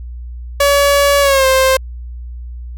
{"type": "tone with pitch glide", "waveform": "sawtooth", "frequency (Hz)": [567, 526], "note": ["C#5", "C5"], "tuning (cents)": [39, 9], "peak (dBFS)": -5, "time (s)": [0.6, 1.77], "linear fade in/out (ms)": 5, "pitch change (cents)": -130, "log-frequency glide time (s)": [1.21, 1.46], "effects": ["added 60 Hz sine -25 dBFS peak until 2.77 s"]}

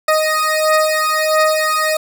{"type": "beating tone pair", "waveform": "20% pulse", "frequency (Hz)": [622.3, 623.8], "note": ["D#5", "D#5"], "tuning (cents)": [0, 4], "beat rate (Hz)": 1.5, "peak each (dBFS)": -11, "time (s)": [0.08, 1.97], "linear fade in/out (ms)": 5, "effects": []}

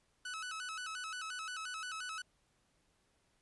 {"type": "tone with vibrato", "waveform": "sawtooth", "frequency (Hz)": 1387, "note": "F6", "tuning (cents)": -12, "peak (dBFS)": -37, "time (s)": [0.25, 2.22], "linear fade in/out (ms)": 5, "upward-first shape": "square", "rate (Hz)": 5.7, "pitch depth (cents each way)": 120, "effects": ["pink hiss -75 dBFS RMS until 3.41 s", "resampled to 24000 Hz"]}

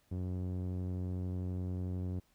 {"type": "tone with low-pass filter", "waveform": "sawtooth", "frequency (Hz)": 91.3, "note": "F#2", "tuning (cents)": -23, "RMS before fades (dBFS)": -37, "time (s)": [0.11, 2.2], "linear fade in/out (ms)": 10, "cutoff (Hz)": 350, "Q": 0.72, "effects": ["pink hiss -72 dBFS RMS until 2.34 s"]}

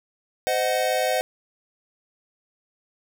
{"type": "chord", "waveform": "square", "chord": "C diminished", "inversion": "none", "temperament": "equal with one note detuned", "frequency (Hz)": [515.5, 622.3, 740], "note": ["C5", "Eb5", "Gb5"], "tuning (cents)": [-26, 0, 0], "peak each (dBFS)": -26, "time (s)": [0.47, 1.21], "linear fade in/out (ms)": 0, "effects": []}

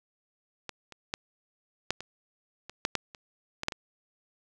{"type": "clicks", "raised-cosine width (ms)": 0.2, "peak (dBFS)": [-19, -28, -13, -9, -22, -24, -9, -9, -27, -16, -9, -19], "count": 12, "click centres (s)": [0.693, 0.923, 1.139, 1.906, 2.006, 2.696, 2.851, 2.953, 3.148, 3.634, 3.684, 3.722], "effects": []}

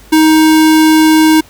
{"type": "tone", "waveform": "square", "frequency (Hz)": 314.2, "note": "D#4", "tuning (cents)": 17, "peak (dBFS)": -5, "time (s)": [0.12, 1.41], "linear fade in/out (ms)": 10, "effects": ["added 50 Hz sine -40 dBFS peak until 1.49 s", "pink hiss -41 dBFS RMS until 1.49 s"]}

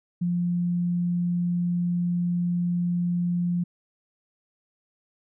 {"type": "tone", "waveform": "sine", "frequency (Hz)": 175, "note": "F3", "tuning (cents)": 4, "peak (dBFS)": -22, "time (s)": [0.21, 3.64], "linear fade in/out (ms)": 10, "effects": []}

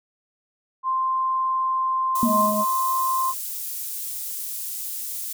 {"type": "tone", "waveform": "sine", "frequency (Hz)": 1046.5, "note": "C6", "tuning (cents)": 0, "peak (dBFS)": -20, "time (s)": [0.83, 3.34], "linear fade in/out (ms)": 50}
{"type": "high-pass noise", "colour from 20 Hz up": "pink", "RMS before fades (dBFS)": -31, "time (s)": [2.15, 5.33], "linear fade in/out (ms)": 5, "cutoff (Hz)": 11000, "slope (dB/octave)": 12}
{"type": "tone with exponential decay", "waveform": "sine", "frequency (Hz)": 233.1, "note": "A#3", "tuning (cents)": 0, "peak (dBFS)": -15, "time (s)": [2.23, 2.59], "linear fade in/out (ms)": 0, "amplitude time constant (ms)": 77}
{"type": "harmonic tone", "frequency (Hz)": 210, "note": "G#3", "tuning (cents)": 19, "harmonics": [1, 3, 5], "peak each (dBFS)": [-25, -25, -25], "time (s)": [2.24, 2.65], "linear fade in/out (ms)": 50}
{"effects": []}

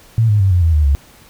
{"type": "tone with pitch steps", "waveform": "sine", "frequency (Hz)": [113.4, 104.59, 96.47, 88.97, 82.06, 75.69, 69.81], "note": ["A#2", "G#2", "G2", "F2", "E2", "D#2", "C#2"], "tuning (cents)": [-47, 13, -27, 33, -7, -47, 13], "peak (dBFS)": -9, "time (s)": [0.18, 0.95], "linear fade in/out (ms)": 0, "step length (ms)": 110, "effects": ["pink hiss -45 dBFS RMS until 1.29 s"]}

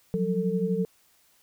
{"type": "tone cluster", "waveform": "sine", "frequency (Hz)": [176.4, 188.4, 447.2], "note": ["F3", "F#3", "A4"], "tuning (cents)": [18, 32, 28], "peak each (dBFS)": -28, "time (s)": [0.14, 0.85], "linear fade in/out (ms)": 0, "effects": ["white hiss -63 dBFS RMS until 1.42 s"]}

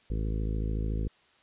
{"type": "harmonic tone", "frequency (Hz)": 53.7, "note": "A1", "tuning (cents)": -41, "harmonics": [1, 2, 3, 4, 5, 6, 7, 8, 9], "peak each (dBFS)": [-29, -35, -39, -41, -43, -45, -46, -47, -48], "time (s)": [0.1, 1.08], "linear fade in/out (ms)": 5, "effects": ["white hiss -63 dBFS RMS until 1.42 s", "resampled to 8000 Hz"]}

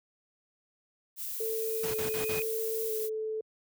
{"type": "noise", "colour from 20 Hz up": "violet", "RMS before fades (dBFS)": -37, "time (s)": [1.16, 3.1], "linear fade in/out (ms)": 50}
{"type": "tone with exponential growth", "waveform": "sine", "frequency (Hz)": 2489, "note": "D#7", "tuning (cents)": 0, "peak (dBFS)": -34, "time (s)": [1.36, 2.42], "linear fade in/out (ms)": 0, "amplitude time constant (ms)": 230}
{"type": "tone with vibrato", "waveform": "sine", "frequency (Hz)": 441.1, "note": "A4", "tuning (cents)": 4, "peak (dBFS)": -31, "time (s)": [1.4, 3.41], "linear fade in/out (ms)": 5, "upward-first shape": "square", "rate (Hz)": 1, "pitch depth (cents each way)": 17}
{"type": "noise bursts", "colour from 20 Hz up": "pink", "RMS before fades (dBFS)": -37, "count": 4, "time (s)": [1.83, 2.399], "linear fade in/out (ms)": 5, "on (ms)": 110, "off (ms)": 43}
{"effects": ["high-pass 80 Hz 12 dB/octave"]}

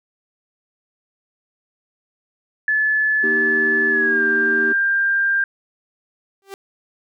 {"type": "tone with pitch glide", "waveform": "sine", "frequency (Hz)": [1727, 1592.8], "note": ["A6", "G6"], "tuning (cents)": [-33, 27], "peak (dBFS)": -15, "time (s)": [2.68, 5.44], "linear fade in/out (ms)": 2, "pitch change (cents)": -140, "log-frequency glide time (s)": [3.89, 4.23]}
{"type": "chord", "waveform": "triangle", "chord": "Eb major", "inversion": "second", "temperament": "equal", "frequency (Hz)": [233.1, 311.1, 392], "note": ["Bb3", "Eb4", "G4"], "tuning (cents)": [0, 0, 0], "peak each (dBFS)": [-26, -26, -22], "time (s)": [3.23, 4.73], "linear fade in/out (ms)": 10}
{"type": "tone with exponential growth", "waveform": "sawtooth", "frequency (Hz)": 392, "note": "G4", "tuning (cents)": 0, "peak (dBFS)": -24, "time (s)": [6.42, 6.54], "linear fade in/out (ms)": 0, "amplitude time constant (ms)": 26}
{"effects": []}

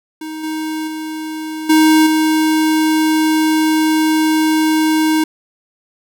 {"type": "tone with level steps", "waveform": "square", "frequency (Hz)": 313.5, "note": "D#4", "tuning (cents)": 13, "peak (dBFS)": [-25, -20, -23, -8, -12], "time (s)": [0.21, 5.24], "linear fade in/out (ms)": 5, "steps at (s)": [0.43, 0.87, 1.69, 2.06], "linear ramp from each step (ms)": 10, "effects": []}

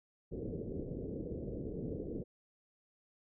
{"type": "low-pass noise", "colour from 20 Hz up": "white", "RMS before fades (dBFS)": -41, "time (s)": [0.31, 2.24], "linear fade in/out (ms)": 20, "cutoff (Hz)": 490, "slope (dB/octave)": 48, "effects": []}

